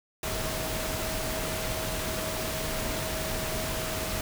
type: tone in noise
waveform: sine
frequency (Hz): 637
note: D#5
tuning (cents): +41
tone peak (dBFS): -37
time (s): 0.23-4.21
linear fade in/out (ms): 2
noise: pink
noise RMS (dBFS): -32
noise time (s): 0.23-4.21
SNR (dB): -8
effects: none